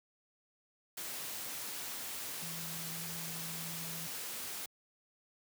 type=tone in noise; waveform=sine; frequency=164.81 Hz; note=E3; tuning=in tune; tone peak=-46 dBFS; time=2.42-4.07 s; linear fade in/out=5 ms; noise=white; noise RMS=-42 dBFS; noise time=0.97-4.66 s; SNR=-7 dB; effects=high-pass 100 Hz 12 dB/octave